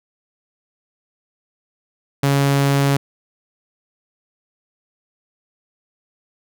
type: tone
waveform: sawtooth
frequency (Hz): 139.6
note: C#3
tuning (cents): +13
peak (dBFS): -10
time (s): 2.23-2.97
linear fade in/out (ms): 5
effects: none